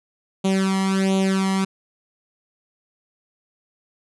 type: tone with flanger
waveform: sawtooth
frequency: 192 Hz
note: G3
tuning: 36 cents flat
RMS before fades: -20 dBFS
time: 0.44-1.65 s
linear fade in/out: 10 ms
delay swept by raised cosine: 0.29 to 0.99 ms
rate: 1.4 Hz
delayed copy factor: +0.85
effects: resampled to 24000 Hz